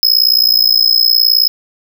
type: tone with amplitude modulation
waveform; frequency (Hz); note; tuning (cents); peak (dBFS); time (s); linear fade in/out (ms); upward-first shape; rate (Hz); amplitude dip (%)
square; 5120; D#8; +49; -4; 0.03-1.48; 0; sine; 59.2; 95
effects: none